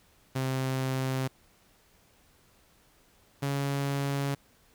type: tone pair in turn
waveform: sawtooth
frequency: 131.6 / 139.76 Hz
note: C3 / C#3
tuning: +10 / +15 cents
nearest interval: minor second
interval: 105 cents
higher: second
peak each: -24 dBFS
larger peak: neither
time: 0.35-1.28 / 3.42-4.35 s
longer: neither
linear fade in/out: 10 ms
effects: pink hiss -63 dBFS RMS until 4.74 s